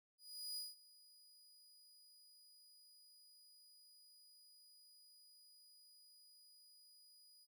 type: tone with ADSR envelope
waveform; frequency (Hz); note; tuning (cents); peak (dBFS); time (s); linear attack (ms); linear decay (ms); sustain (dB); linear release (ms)
sawtooth; 4924; D#8; -19; -40; 0.18-7.47; 390; 180; -21; 42
effects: none